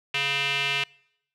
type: tone with band-pass filter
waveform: square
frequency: 140 Hz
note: C#3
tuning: 18 cents sharp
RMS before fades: -26 dBFS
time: 0.14-0.84 s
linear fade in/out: 5 ms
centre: 2700 Hz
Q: 4.1
effects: noise-tail reverb RT60 0.8 s tail -26 dB re dry